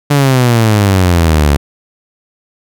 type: exponential sweep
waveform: sawtooth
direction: down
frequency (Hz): 146.83 to 69.7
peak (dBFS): -3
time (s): 0.1-1.57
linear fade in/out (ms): 10
effects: none